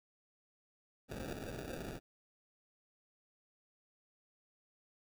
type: noise with sample-and-hold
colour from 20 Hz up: white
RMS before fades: -44 dBFS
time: 1.08-2 s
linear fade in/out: 50 ms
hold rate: 1050 Hz
effects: none